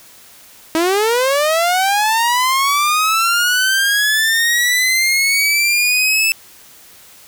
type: linear sweep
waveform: sawtooth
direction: up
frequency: 315.1 to 2637 Hz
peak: -9 dBFS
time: 0.75-6.32 s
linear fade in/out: 0 ms
effects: white hiss -43 dBFS RMS until 7.27 s